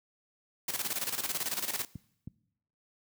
white noise with tremolo, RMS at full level -32 dBFS, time 0.68-1.85 s, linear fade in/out 5 ms, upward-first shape square, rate 18 Hz, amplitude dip 70%
clicks, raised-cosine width 5 ms, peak -26 dBFS, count 2, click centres 1.956 / 2.275 s
effects noise-tail reverb RT60 0.8 s tail -22 dB re dry + high-pass 100 Hz 12 dB/octave

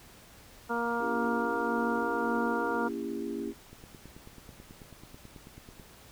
harmonic tone, 234.9 Hz, A#3, 13 cents sharp, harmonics 1 / 2 / 3 / 4 / 5 / 6, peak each -35 / -34 / -38 / -34 / -39 / -35 dBFS, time 0.69-2.89 s, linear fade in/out 20 ms
sine chord, A# diminished seventh, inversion none, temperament just, 233.1 / 279.7 / 335.6 / 402.8 Hz, A#3 / C#4 / E4 / G4, 0 / +16 / +31 / +47 cents, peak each -38 dBFS, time 0.99-3.54 s, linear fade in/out 50 ms
click train, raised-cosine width 3 ms, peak -35 dBFS, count 20, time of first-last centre 3.73-5.797 s, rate 9.19 Hz
effects pink hiss -54 dBFS RMS until 6.11 s

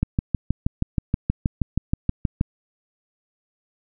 click train, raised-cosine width 5 ms, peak -7 dBFS, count 16, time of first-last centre 0.03-2.411 s, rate 6.3 Hz, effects none

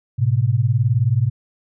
sine beating tone pair, 108.5 / 127.5 Hz, A2 / C3, -24 / -44 cents, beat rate 19 Hz, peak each -17 dBFS, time 0.18-1.3 s, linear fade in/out 20 ms, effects none

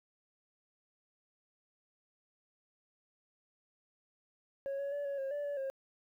sine tone with pitch steps, 551 / 560 / 575 / 560 / 540 / 581 / 574 / 538 Hz, C#5 / C#5 / D5 / C#5 / C#5 / D5 / D5 / C5, -11 / +18 / -37 / +18 / -45 / -19 / -40 / +48 cents, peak -32 dBFS, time 4.66-5.7 s, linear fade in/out 0 ms, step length 130 ms, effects tanh soft clip ceiling -34 dBFS + 12-bit

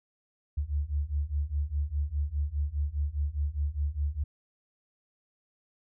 sine beating tone pair, 70.5 / 75.4 Hz, C#2 / D2, +30 / +46 cents, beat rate 4.9 Hz, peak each -31 / -30 dBFS, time 0.57-4.24 s, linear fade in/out 10 ms, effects none

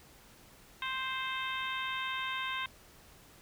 harmonic tone, 523.3 Hz, C5, in tune, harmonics 2 / 3 / 4 / 5 / 6 / 7, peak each -38 / -40 / -41 / -42 / -43 / -43 dBFS, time 0.82-2.66 s, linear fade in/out 2 ms, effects pink hiss -58 dBFS RMS until 3.41 s

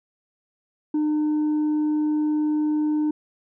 triangle tone with tanh clipping, 303.1 Hz, D#4, 45 cents flat, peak -20 dBFS, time 0.94-3.11 s, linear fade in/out 5 ms, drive 7 dB, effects none

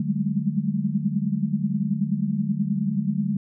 sine tone cluster, 149.1 / 186.8 / 197.2 / 205.6 / 215.9 Hz, D3 / F#3 / G3 / G#3 / A3, +27 / +17 / +11 / -17 / -33 cents, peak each -28 dBFS, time 0-3.37 s, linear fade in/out 5 ms, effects none

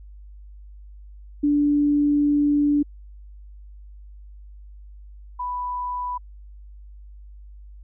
sine tone pair in turn, 291.3 / 989.8 Hz, D4 / B5, -14 / +4 cents, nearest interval octave + major sixth, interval 2118 cents, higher second, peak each -16 / -25 dBFS, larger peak first, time 1.43-2.83 / 5.39-6.18 s, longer first, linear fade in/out 10 ms, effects added 50 Hz sine -40 dBFS peak until 7.83 s

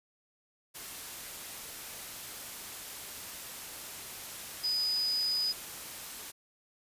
sine tone in noise, 4978 Hz, D#8, in tune, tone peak -28 dBFS, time 4.63-5.53 s, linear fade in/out 20 ms, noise white, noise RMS -43 dBFS, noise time 0.74-6.32 s, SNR +12 dB, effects resampled to 32000 Hz

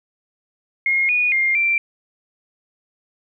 sine tone with pitch steps, 2145 / 2459 / 2118 / 2354 Hz, C7 / D#7 / C7 / D7, +42 / -21 / +21 / +3 cents, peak -15 dBFS, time 0.86-1.78 s, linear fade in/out 2 ms, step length 230 ms, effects none

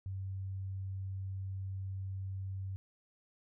sine tone, 95.9 Hz, G2, 37 cents flat, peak -37 dBFS, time 0.06-2.76 s, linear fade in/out 0 ms, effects none

